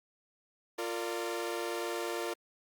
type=chord; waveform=sawtooth; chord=Bb major; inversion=second; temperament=equal with one note detuned; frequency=349.2 / 458.4 / 587.3 Hz; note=F4 / Bb4 / D5; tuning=0 / -29 / 0 cents; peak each=-33 / -34 / -37 dBFS; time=0.78-2.34 s; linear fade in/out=10 ms; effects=Opus 48 kbps